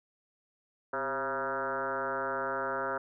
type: tone with frequency modulation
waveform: sine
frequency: 954 Hz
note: A#5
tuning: 40 cents sharp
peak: -30 dBFS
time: 0.93-2.98 s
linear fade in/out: 5 ms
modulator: 139 Hz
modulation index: 4.2
effects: none